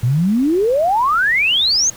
sine exponential sweep, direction up, 113.7 to 6710 Hz, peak -12 dBFS, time 0.03-1.9 s, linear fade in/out 5 ms, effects pink hiss -39 dBFS RMS until 1.96 s

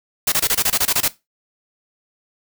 white noise bursts, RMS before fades -17 dBFS, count 11, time 0.27-1.081 s, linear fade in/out 5 ms, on 51 ms, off 25 ms, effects noise-tail reverb RT60 0.2 s tail -17 dB re dry

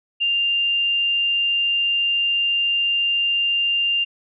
sine tone, 2794 Hz, F7, in tune, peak -17 dBFS, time 0.2-4.05 s, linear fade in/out 20 ms, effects none

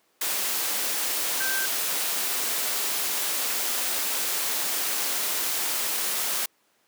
sine tone in noise, 1562 Hz, G6, 7 cents flat, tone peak -28 dBFS, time 1.4-1.66 s, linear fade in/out 5 ms, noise white, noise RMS -27 dBFS, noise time 0.21-6.46 s, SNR -4 dB, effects pink hiss -66 dBFS RMS until 6.87 s + high-pass 300 Hz 12 dB/octave

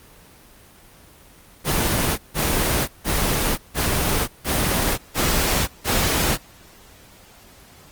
pink noise bursts, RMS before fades -20 dBFS, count 7, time 1.64-6.38 s, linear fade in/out 50 ms, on 540 ms, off 160 ms, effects pink hiss -48 dBFS RMS until 7.91 s + Opus 24 kbps

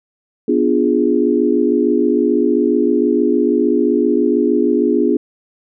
sine chord, B diminished seventh, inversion none, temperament equal, 246.9 / 293.7 / 349.2 / 415.3 Hz, B3 / D4 / F4 / Ab4, 0 / 0 / 0 / 0 cents, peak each -17 dBFS, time 0.48-5.17 s, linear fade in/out 5 ms, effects none

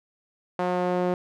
sawtooth tone with band-pass filter sweep, 179.8 Hz, F#3, 49 cents flat, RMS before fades -25 dBFS, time 0.59-1.14 s, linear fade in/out 2 ms, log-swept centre 740 to 480 Hz, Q 1.2, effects none

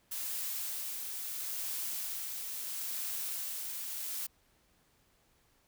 blue noise with tremolo, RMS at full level -37 dBFS, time 0.11-4.27 s, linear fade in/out 10 ms, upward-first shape sine, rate 0.75 Hz, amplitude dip 30%, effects pink hiss -70 dBFS RMS until 5.67 s

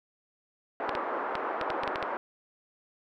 white band-pass noise, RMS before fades -33 dBFS, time 0.8-2.17 s, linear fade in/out 0 ms, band 320 to 1300 Hz, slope 24 dB/octave
clicks, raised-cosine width 0.3 ms, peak -15 dBFS, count 9, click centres 0.893 / 0.952 / 1.354 / 1.613 / 1.703 / 1.835 / 1.877 / 1.958 / 2.027 s
effects none

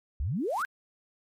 sine exponential sweep, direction up, 57.7 to 1635 Hz, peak -27 dBFS, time 0.2-0.65 s, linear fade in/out 0 ms
white noise with exponential growth, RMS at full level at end -41 dBFS, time 0.36-0.62 s, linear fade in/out 0 ms, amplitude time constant 55 ms
effects MP3 64 kbps

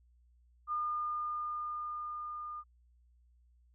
sine tone with level ramp, 1213 Hz, D#6, 44 cents flat, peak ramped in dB -31 to -40 dBFS, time 0.67-2.64 s, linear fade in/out 50 ms, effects added 60 Hz sine -63 dBFS peak until 3.74 s

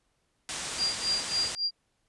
white low-pass noise, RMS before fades -36 dBFS, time 0.49-1.55 s, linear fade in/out 0 ms, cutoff 9200 Hz, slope 48 dB/octave
sine tone with tremolo, 4772 Hz, D8, 27 cents sharp, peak -24 dBFS, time 0.77-1.71 s, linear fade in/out 50 ms, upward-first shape sine, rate 3.6 Hz, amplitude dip 95%
effects pink hiss -74 dBFS RMS until 2.08 s + resampled to 24000 Hz

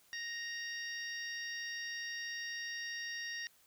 harmonic tone, 932.3 Hz, A#5, in tune, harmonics 2 / 3 / 4 / 5 / 6, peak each -41 / -50 / -51 / -52 / -46 dBFS, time 0.13-3.47 s, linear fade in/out 0 ms, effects white hiss -67 dBFS RMS until 3.66 s

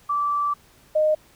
sine tone pair in turn, 1163 / 616.1 Hz, D6 / D#5, -17 / -17 cents, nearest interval major seventh, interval 1100 cents, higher first, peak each -20 / -16 dBFS, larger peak second, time 0.09-0.54 / 0.95-1.15 s, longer first, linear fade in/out 10 ms, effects pink hiss -55 dBFS RMS until 1.35 s

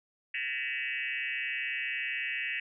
sine tone with frequency modulation, 2274 Hz, C#7, 44 cents sharp, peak -31 dBFS, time 0.34-2.6 s, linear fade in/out 5 ms, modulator 134 Hz, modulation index 3.9, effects none

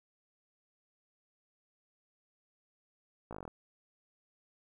slowing click train, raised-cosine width 1 ms, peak -29 dBFS, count 9, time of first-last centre 3.31-3.478 s, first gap 17 ms, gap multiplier 1.06, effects 11-bit

